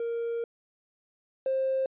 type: tone pair in turn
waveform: triangle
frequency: 465.8 / 529.6 Hz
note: A#4 / C5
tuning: -1 / +21 cents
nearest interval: major second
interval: 222 cents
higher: second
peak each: -26 / -21 dBFS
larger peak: second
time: 0-0.44 / 1.46-1.86 s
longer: first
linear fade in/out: 2 ms
effects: tanh soft clip ceiling -22 dBFS + resampled to 8000 Hz